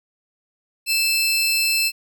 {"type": "tone pair together", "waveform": "sawtooth", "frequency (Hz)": [2637, 4186], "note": ["E7", "C8"], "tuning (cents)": [0, 0], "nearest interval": "minor sixth", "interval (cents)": 800, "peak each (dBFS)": [-16, -19], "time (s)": [0.86, 1.92], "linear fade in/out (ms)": 50, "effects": []}